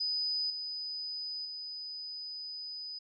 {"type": "tone with level steps", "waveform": "sine", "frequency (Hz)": 4989, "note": "D#8", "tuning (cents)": 4, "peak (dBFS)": [-30, -36, -39], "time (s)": [0, 2.99], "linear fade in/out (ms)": 10, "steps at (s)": [0.5, 1.45], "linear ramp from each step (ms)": 2, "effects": []}